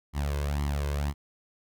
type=tone with flanger; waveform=sawtooth; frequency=71.9 Hz; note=D2; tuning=36 cents flat; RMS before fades=-29 dBFS; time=0.13-1.14 s; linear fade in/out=50 ms; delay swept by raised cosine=0.96 to 1.96 ms; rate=2 Hz; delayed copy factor=+0.75; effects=none